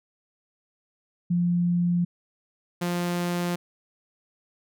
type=tone pair in turn; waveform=sine / sawtooth; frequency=174.61 / 175.23 Hz; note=F3 / F3; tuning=0 / +6 cents; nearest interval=unison; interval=6 cents; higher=second; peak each=-20 / -21 dBFS; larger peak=first; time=1.3-2.05 / 2.81-3.56 s; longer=neither; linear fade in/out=10 ms; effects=none